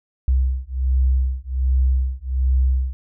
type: beating tone pair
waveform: sine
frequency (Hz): 64.1 / 65.4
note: C2 / C2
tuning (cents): -35 / 0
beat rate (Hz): 1.3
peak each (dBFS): -19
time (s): 0.28-2.93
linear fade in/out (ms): 0
effects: none